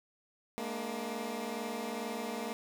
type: tone cluster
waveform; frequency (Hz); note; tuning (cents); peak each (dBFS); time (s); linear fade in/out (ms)
15% pulse; 212.8 / 235 / 298.4; G#3 / A#3 / D4; +42 / +14 / +28; -34 / -32 / -40; 0.58-2.53; 0
effects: none